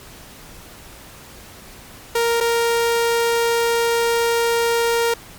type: tone with dropouts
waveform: sawtooth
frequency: 466.2 Hz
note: A#4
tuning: in tune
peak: -12 dBFS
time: 2.15-5.14 s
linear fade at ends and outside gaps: 5 ms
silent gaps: 2.404-2.408 s
effects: pink hiss -41 dBFS RMS until 5.38 s + MP3 96 kbps